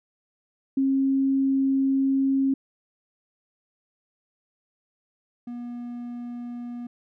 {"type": "tone pair in turn", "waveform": ["sine", "triangle"], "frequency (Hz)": [269.9, 240.9], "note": ["C#4", "B3"], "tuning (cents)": [-46, -43], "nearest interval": "major second", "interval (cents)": 197, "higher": "first", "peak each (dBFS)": [-19, -30], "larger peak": "first", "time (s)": [[0.77, 2.54], [5.47, 6.87]], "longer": "first", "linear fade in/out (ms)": 5, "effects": []}